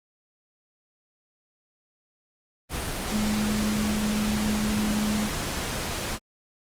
sine tone in noise, 211.9 Hz, G#3, 35 cents sharp, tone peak -24 dBFS, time 3.1-5.3 s, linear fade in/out 50 ms, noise pink, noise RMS -30 dBFS, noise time 2.69-6.19 s, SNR +3 dB, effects low-pass 12000 Hz 12 dB/octave + Opus 32 kbps

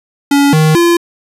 square tone with pitch steps, 282.7 / 156.2 / 342.9 Hz, C#4 / D#3 / F4, +34 / +7 / -32 cents, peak -7 dBFS, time 0.31-0.97 s, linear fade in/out 5 ms, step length 220 ms, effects resampled to 32000 Hz

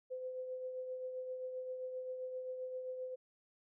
sine tone with tremolo, 511 Hz, C5, 41 cents flat, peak -38 dBFS, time 0.1-3.16 s, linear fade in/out 20 ms, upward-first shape triangle, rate 7.6 Hz, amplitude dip 45%, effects none

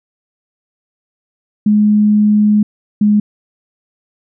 sine tone pair in turn, 210 / 208.8 Hz, G#3 / G#3, +19 / +10 cents, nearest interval unison, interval 9 cents, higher first, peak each -7 dBFS, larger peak neither, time 1.66-2.63 / 3.01-3.2 s, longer first, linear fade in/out 5 ms, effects none

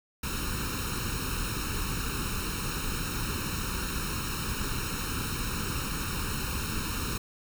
pink noise with comb filter, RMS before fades -32 dBFS, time 0.23-7.18 s, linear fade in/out 5 ms, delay 0.74 ms, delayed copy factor +0.9, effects none

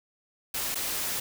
white noise with dropouts, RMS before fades -31 dBFS, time 0.54-1.2 s, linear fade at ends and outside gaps 5 ms, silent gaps 0.746-0.754 s, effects none

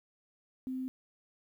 sine tone, 258.9 Hz, C4, 18 cents flat, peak -34 dBFS, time 0.67-0.88 s, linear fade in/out 0 ms, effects 11-bit

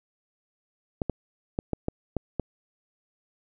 clicks, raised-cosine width 2 ms, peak -13 dBFS, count 7, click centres 1.018 / 1.097 / 1.589 / 1.733 / 1.884 / 2.167 / 2.397 s, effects none

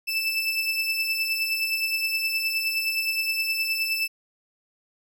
30% pulse beating tone pair, 2637 / 2646.6 Hz, E7 / E7, 0 / +6 cents, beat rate 9.6 Hz, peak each -22 / -28 dBFS, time 0.07-4.08 s, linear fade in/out 20 ms, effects none

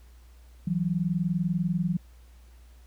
sine tone pair together, 164.81 / 184.99 Hz, E3 / F#3, 0 / 0 cents, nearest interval major second, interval 200 cents, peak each -27 dBFS, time 0.67-1.97 s, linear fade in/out 5 ms, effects added 60 Hz sine -49 dBFS peak until 2.86 s + pink hiss -63 dBFS RMS until 2.86 s

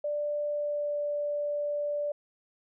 sine tone with pitch glide, 589 to 585.3 Hz, D5 to D5, +5 to -6 cents, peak -28 dBFS, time 0.04-2.12 s, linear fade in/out 5 ms, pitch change -11 cents, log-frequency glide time 0.45-0.97 s, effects none

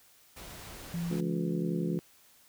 pink noise, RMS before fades -46 dBFS, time 0.36-1.21 s, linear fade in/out 10 ms
sine tone, 170.3 Hz, F3, 43 cents flat, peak -31 dBFS, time 0.94-1.99 s, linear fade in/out 0 ms
harmonic tone, 71 Hz, C#2, 42 cents sharp, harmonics 2 / 3 / 4 / 5 / 6 / 7, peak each -45 / -36 / -38 / -36 / -44 / -44 dBFS, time 1.1-2 s, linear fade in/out 20 ms
effects white hiss -61 dBFS RMS until 2.48 s

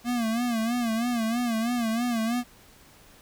square tone with vibrato, 233.1 Hz, A#3, in tune, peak -25 dBFS, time 0.04-2.44 s, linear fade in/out 50 ms, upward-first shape sine, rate 3.1 Hz, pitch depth 94 cents each way, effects pink hiss -54 dBFS RMS until 3.21 s

